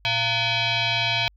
sine tone with frequency modulation, 116 Hz, A#2, 8 cents flat, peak -20 dBFS, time 0.05-1.28 s, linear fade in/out 0 ms, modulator 804 Hz, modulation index 4.7, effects added 50 Hz sine -54 dBFS peak until 1.36 s

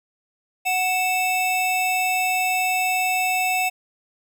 square tone pair together, 740 / 2637 Hz, F#5 / E7, 0 / 0 cents, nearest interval octave + minor seventh, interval 2200 cents, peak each -23 dBFS, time 0.65-3.7 s, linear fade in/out 20 ms, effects none

